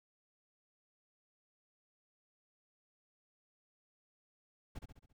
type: noise with echo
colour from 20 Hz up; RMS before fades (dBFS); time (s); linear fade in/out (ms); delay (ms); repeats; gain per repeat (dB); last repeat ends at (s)
brown; -43; 4.75-4.79; 10; 68; 5; -5; 5.13
effects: none